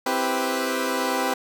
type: chord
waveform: 15% pulse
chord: C major seventh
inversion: none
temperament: equal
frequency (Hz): 261.6 / 329.6 / 392 / 493.9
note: C4 / E4 / G4 / B4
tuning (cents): 0 / 0 / 0 / 0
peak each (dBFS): -20 / -25 / -22 / -22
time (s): 0.06-1.34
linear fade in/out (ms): 5
effects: none